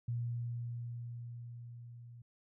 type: tone with level ramp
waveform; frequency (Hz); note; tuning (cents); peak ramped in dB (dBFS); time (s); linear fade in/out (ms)
sine; 119; A#2; +36; -33 to -50; 0.08-2.22; 5
effects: none